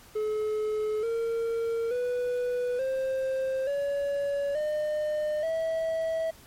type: tone with pitch steps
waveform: triangle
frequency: 428.6 / 459.4 / 492.3 / 527.7 / 565.5 / 606.1 / 649.6 Hz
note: A4 / A#4 / B4 / C5 / C#5 / D#5 / E5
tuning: -45 / -25 / -6 / +15 / +34 / -46 / -26 cents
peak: -24 dBFS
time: 0.15-6.31 s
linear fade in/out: 10 ms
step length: 880 ms
effects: pink hiss -53 dBFS RMS until 6.46 s + MP3 64 kbps